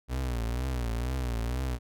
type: tone with vibrato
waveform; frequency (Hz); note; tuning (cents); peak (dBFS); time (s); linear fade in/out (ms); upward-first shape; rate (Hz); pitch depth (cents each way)
35% pulse; 60.8; B1; -26; -27; 0.08-1.79; 50; triangle; 2.1; 150
effects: none